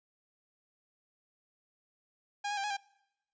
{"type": "tone with pitch steps", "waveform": "sawtooth", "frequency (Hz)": [815, 827, 790, 834, 796], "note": ["G#5", "G#5", "G5", "G#5", "G5"], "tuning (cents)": [-33, -8, 13, 7, 26], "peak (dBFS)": -29, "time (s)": [2.44, 2.77], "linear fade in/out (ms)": 10, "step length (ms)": 66, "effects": ["noise-tail reverb RT60 0.9 s tail -25 dB re dry", "resampled to 16000 Hz"]}